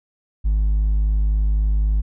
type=tone with hard clipping; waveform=triangle; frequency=51.9 Hz; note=G#1; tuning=in tune; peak=-14 dBFS; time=0.44-2.02 s; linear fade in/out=20 ms; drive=1 dB; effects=none